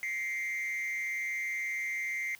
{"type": "tone with frequency modulation", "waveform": "sine", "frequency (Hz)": 2093, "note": "C7", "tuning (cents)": 0, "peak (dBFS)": -29, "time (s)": [0.03, 2.35], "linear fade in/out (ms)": 0, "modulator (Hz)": 179, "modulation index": 0.58, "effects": ["tanh soft clip ceiling -31 dBFS", "white hiss -56 dBFS RMS until 2.39 s"]}